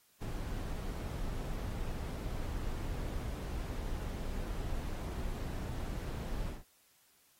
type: noise with ADSR envelope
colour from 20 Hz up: brown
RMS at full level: -36 dBFS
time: 0.2-6.64 s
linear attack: 27 ms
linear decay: 3 ms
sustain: -2 dB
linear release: 160 ms
effects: white hiss -68 dBFS RMS until 7.39 s + AAC 48 kbps